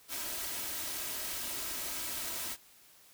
white noise with comb filter, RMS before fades -38 dBFS, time 0.08-2.57 s, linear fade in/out 50 ms, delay 3.1 ms, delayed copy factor +0.5, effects white hiss -60 dBFS RMS until 3.13 s

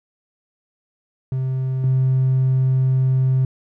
triangle tone pair in turn, 130.81 / 130.81 Hz, C3 / C3, 0 / 0 cents, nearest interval unison, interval 0 cents, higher neither, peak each -17 / -11 dBFS, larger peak second, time 1.32-1.84 / 1.84-3.45 s, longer second, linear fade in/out 2 ms, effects tanh soft clip ceiling -10 dBFS

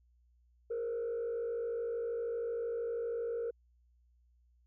sine tone with frequency modulation, 466.2 Hz, A#4, in tune, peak -32 dBFS, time 0.7-3.51 s, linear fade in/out 10 ms, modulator 52.9 Hz, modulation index 0.55, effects tanh soft clip ceiling -31 dBFS + added 60 Hz sine -65 dBFS peak until 4.66 s

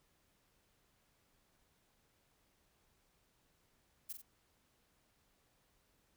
violet noise with echo, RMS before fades -43 dBFS, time 4.09-4.13 s, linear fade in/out 10 ms, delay 45 ms, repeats 2, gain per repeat -6 dB, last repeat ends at 4.22 s, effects pink hiss -75 dBFS RMS until 6.16 s

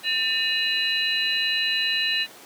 sine tone cluster, 1799 / 2529 / 2859 / 3981 Hz, A6 / D#7 / F7 / B7, +38 / +28 / +40 / +13 cents, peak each -28 / -29 / -26 / -25 dBFS, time 0.03-2.27 s, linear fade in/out 50 ms, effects pink hiss -45 dBFS RMS until 2.45 s + high-pass 300 Hz 12 dB/octave

